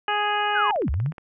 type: harmonic tone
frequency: 415.3 Hz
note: G#4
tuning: in tune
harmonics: 1 / 2 / 3 / 4 / 5 / 6 / 7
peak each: -32 / -24 / -28 / -28 / -37 / -33 / -31 dBFS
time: 0.08-0.71 s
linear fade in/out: 2 ms
type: linear two-way sweep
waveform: sine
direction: down then up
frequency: 1738 to 59 to 170.6 Hz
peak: -21 dBFS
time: 0.52-1.13 s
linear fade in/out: 50 ms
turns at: 0.9 s
type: click train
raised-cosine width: 0.5 ms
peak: -25 dBFS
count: 9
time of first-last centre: 0.7-1.182 s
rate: 16.6 Hz
effects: none